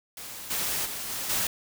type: noise with level steps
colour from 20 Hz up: white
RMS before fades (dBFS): -40 / -29 / -35 / -33 / -27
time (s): 0.17-1.47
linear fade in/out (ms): 2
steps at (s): 0.5 / 0.85 / 1.09 / 1.29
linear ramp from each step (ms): 10
effects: none